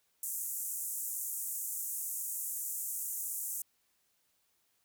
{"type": "band-pass noise", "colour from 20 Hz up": "white", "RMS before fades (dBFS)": -38, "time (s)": [0.23, 3.62], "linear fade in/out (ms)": 2, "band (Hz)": [6800, 16000], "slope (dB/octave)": 48, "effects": ["white hiss -75 dBFS RMS until 4.84 s"]}